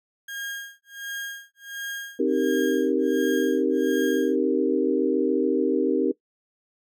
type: tone with tremolo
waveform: 35% pulse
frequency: 1623 Hz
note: G#6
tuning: 40 cents flat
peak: -28 dBFS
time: 0.28-4.36 s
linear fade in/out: 5 ms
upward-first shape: sine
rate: 1.4 Hz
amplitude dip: 100%
type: chord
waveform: sine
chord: C minor seventh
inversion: none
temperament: equal with one note detuned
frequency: 264.1 / 311.1 / 392 / 466.2 Hz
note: C4 / Eb4 / G4 / Bb4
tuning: +16 / 0 / 0 / 0 cents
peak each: -25 dBFS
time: 2.19-6.12 s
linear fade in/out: 10 ms
effects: noise-tail reverb RT60 0.1 s tail -19 dB re dry